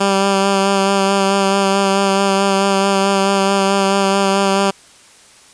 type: tone with vibrato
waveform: 10% pulse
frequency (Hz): 196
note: G3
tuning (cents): 0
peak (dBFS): -4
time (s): 0-4.71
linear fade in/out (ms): 10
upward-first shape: sine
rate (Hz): 4.6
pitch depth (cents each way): 19
effects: white hiss -45 dBFS RMS until 5.53 s + resampled to 22050 Hz